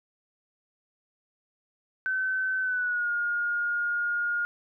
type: tone with pitch glide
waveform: sine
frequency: 1527 to 1424.7 Hz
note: G6 to F6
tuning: -46 to +34 cents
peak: -25 dBFS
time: 2.06-4.45 s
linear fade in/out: 0 ms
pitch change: -120 cents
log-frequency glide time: 2.61-3.1 s
effects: none